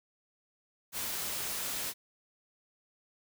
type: noise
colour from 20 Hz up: white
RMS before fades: -36 dBFS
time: 0.92-1.94 s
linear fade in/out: 50 ms
effects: none